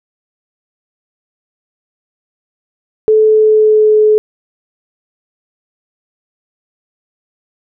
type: tone with pitch glide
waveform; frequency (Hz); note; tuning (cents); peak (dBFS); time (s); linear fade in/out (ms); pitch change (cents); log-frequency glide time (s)
sine; 433.9 to 427.7; A4 to A4; -24 to -49; -5; 3.08-4.18; 0; -25; 3.25-4
effects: none